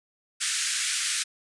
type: band-pass noise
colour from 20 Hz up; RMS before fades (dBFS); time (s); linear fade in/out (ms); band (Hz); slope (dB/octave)
white; -28; 0.4-1.24; 20; 1400 to 9800; 48
effects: resampled to 24000 Hz